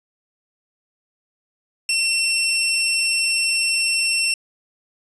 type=tone; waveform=20% pulse; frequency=2708 Hz; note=E7; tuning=46 cents sharp; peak=-13 dBFS; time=1.89-4.34 s; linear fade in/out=2 ms; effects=resampled to 24000 Hz + 8-bit